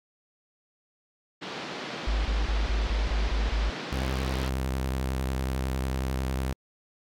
pink band-pass noise, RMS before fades -37 dBFS, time 1.41-4.5 s, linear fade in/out 20 ms, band 170 to 4700 Hz, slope 24 dB/octave
sine tone bursts, 52.1 Hz, G#1, 6 cents sharp, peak -23 dBFS, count 8, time 2.07-3.699 s, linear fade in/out 5 ms, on 180 ms, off 27 ms
sawtooth tone with vibrato, 65.41 Hz, C2, in tune, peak -23 dBFS, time 3.92-6.53 s, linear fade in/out 5 ms, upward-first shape sine, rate 11 Hz, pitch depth 48 cents each way
effects AAC 64 kbps

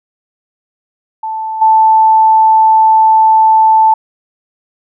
sine tone with level steps, 880 Hz, A5, in tune, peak -16 / -4 dBFS, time 1.23-3.94 s, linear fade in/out 5 ms, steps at 1.61 s, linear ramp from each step 10 ms, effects none

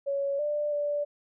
sine tone with pitch steps, 558 / 592 / 584 Hz, C#5 / D5 / D5, +11 / +14 / -10 cents, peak -26 dBFS, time 0.06-1.05 s, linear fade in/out 20 ms, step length 330 ms, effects none

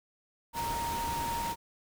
sine tone in noise, 931 Hz, A#5, 2 cents flat, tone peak -32 dBFS, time 0.53-1.56 s, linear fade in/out 50 ms, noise pink, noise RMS -38 dBFS, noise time 0.53-1.56 s, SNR +3 dB, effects none

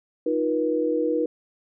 sine tone cluster, 312.7 / 351.6 / 481.6 Hz, D#4 / F4 / B4, +9 / +12 / -44 cents, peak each -25 / -29 / -23 dBFS, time 0.26-1.26 s, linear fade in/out 5 ms, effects none

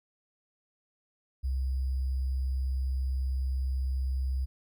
sine tone with sample-and-hold, 65.41 Hz, C2, in tune, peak -27 dBFS, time 1.43-4.46 s, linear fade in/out 20 ms, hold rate 4900 Hz, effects none

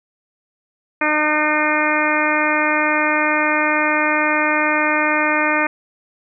harmonic tone, 303.7 Hz, D#4, 42 cents flat, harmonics 1 / 2 / 3 / 4 / 5 / 6 / 7 / 8, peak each -23 / -23 / -23 / -23 / -23 / -23 / -23 / -23 dBFS, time 1.01-5.67 s, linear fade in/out 5 ms, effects none

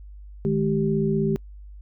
sine tone cluster, 154.6 / 210.5 / 390.1 Hz, D#3 / G#3 / G4, -11 / +24 / -8 cents, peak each -24 dBFS, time 0.45-1.36 s, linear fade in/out 0 ms, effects noise-tail reverb RT60 0.1 s tail -26 dB re dry + added 50 Hz sine -39 dBFS peak until 1.81 s

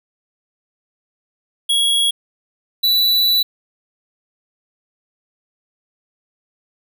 square tone pair in turn, 3322 / 3957 Hz, G#7 / B7, 0 / +3 cents, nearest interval minor third, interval 303 cents, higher second, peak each -14 / -13 dBFS, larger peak second, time 1.69-2.11 / 2.83-3.43 s, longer second, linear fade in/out 10 ms, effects none

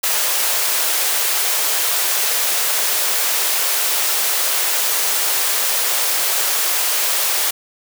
white high-pass noise, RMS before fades -18 dBFS, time 0.03-7.51 s, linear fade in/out 10 ms, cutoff 420 Hz, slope 24 dB/octave, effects none

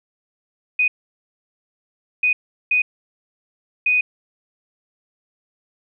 sine tone bursts at uneven times, 2489 Hz, D#7, in tune, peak -14 dBFS, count 4, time 0.79-0.88 / 2.23-2.33 / 2.71-2.82 / 3.86-4.01 s, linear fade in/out 5 ms, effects none

